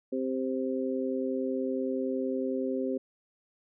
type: harmonic tone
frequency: 130.81 Hz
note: C3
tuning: in tune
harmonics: 2 / 3 / 4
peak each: -31 / -33 / -34 dBFS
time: 0.12-2.98 s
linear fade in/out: 10 ms
effects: none